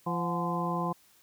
harmonic tone with a mistuned harmonic, 171.8 Hz, F3, 28 cents flat, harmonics 1 / 2 / 3 / 4 / 5 / 6, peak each -32 / -37 / -39 / -37 / -38 / -33 dBFS, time 0.06-0.93 s, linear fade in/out 10 ms, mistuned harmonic 4, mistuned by +77 cents, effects white hiss -62 dBFS RMS until 1.22 s

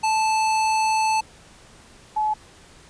square / sine tone pair in turn, 876 / 856.5 Hz, A5 / A5, -8 / -47 cents, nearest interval unison, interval 39 cents, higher first, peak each -19 dBFS, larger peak neither, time 0.03-1.21 / 2.16-2.34 s, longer first, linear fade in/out 10 ms, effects pink hiss -49 dBFS RMS until 2.89 s + resampled to 22050 Hz

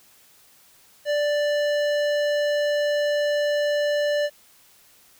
sine tone with hard clipping, 587.3 Hz, D5, in tune, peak -22 dBFS, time 1.05-4.3 s, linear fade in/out 50 ms, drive 15 dB, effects white hiss -55 dBFS RMS until 5.19 s

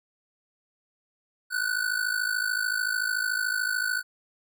square ring-modulated tone, 1491 Hz, F#6, 13 cents sharp, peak -23 dBFS, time 1.5-4.03 s, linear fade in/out 50 ms, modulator 26.8 Hz, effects none

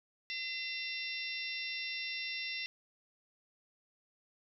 harmonic tone with a mistuned harmonic, 680 Hz, F5, 46 cents flat, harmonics 3 / 4 / 5 / 6 / 7 / 8, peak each -42 / -41 / -45 / -48 / -49 / -45 dBFS, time 0.3-2.66 s, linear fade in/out 0 ms, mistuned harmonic 5, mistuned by +92 cents, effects none

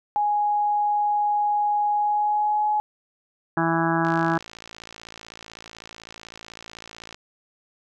sine tone with pitch glide, 830.6 to 843.7 Hz, G#5 to G#5, 0 to +27 cents, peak -19 dBFS, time 0.16-2.8 s, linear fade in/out 0 ms, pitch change +27 cents, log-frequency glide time 1.91-2.67 s
harmonic tone, 165.3 Hz, E3, 5 cents sharp, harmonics 1 / 2 / 4 / 5 / 6 / 7 / 8 / 9 / 10, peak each -26 / -24 / -30 / -27 / -29 / -32 / -31 / -32 / -30 dBFS, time 3.57-4.38 s, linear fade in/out 2 ms
click train, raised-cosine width 0.2 ms, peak -22 dBFS, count 174, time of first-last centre 4.05-7.145 s, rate 55.9 Hz
effects none

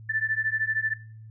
sine beating tone pair, 1756 / 1769 Hz, A6 / A6, -4 / +9 cents, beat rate 13 Hz, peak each -27 / -27 dBFS, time 0.09-0.94 s, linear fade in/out 10 ms, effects noise-tail reverb RT60 0.5 s tail -18 dB re dry + added 110 Hz sine -42 dBFS peak until 1.3 s

